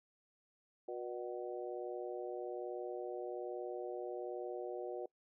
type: harmonic tone with a mistuned harmonic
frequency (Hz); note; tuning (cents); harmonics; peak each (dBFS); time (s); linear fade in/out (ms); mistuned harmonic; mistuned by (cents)
121.2; B2; -32; 3 / 4 / 5 / 6; -43 / -45 / -47 / -49; 0.88-5.06; 5; 6; +54
effects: noise-tail reverb RT60 0.1 s tail -23 dB re dry